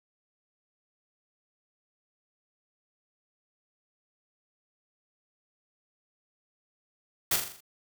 white noise with echo, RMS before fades -25 dBFS, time 7.31-7.36 s, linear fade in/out 5 ms, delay 41 ms, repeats 6, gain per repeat -5 dB, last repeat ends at 7.606 s, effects none

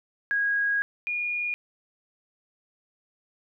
sine tone pair in turn, 1644 / 2435 Hz, G#6 / D#7, -18 / -38 cents, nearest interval perfect fifth, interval 680 cents, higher second, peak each -22 / -26 dBFS, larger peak first, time 0.31-0.82 / 1.07-1.54 s, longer first, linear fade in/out 0 ms, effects none

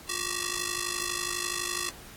5% pulse ring-modulated tone, 760 Hz, F#5, 46 cents sharp, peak -15 dBFS, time 0.09-1.89 s, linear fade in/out 0 ms, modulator 406 Hz, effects pink hiss -48 dBFS RMS until 2.16 s + AAC 64 kbps

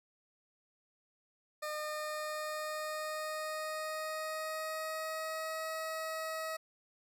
20% pulse tone with pitch glide, 607 to 638.3 Hz, D#5 to D#5, -43 to +44 cents, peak -32 dBFS, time 1.62-6.57 s, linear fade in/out 10 ms, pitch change +87 cents, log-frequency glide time 1.74-5.7 s, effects none

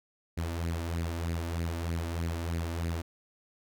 sawtooth tone with flanger, 83.8 Hz, E2, 29 cents sharp, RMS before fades -33 dBFS, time 0.37-3.02 s, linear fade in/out 10 ms, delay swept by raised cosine 0.43 to 3.43 ms, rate 3.2 Hz, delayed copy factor +0.6, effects none

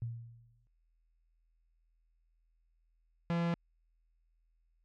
sine tone with exponential decay, 116.54 Hz, A#2, in tune, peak -33 dBFS, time 0.02-0.67 s, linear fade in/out 0 ms, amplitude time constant 140 ms
45% pulse tone, 169.9 Hz, F3, 47 cents flat, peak -30 dBFS, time 3.3-3.54 s, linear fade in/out 0 ms
effects added 41 Hz sine -70 dBFS peak until 4.84 s + low-pass 3000 Hz 12 dB/octave

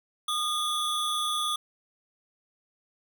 square tone pair together, 1221 / 3426 Hz, D#6 / A7, -33 / -47 cents, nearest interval octave + tritone, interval 1786 cents, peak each -30 / -30 dBFS, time 0.28-1.56 s, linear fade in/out 5 ms, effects none

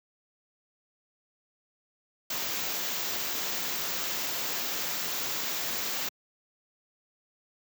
white band-stop noise, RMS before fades -32 dBFS, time 2.3-6.09 s, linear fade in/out 5 ms, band 7600 to 13000 Hz, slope 96 dB/octave, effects high-pass 150 Hz 12 dB/octave

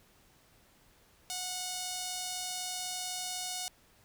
5% pulse tone with notch filter, 732 Hz, F#5, 19 cents flat, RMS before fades -38 dBFS, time 1.3-3.68 s, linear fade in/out 0 ms, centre 1700 Hz, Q 0.91, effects pink hiss -64 dBFS RMS until 4.04 s

